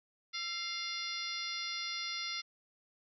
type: harmonic tone with a mistuned harmonic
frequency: 700 Hz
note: F5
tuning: 4 cents sharp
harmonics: 2 / 3 / 4 / 5 / 6 / 7 / 8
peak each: -47 / -42 / -48 / -43 / -44 / -43 / -46 dBFS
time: 0.33-2.42 s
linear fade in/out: 20 ms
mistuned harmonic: 2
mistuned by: -56 cents
effects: none